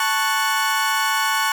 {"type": "chord", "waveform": "30% pulse", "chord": "F# minor", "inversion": "first", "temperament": "equal", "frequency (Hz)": [880, 1108.7, 1480], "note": ["A5", "C#6", "F#6"], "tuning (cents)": [0, 0, 0], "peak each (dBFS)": -20, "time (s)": [0, 1.52], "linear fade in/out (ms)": 2, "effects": []}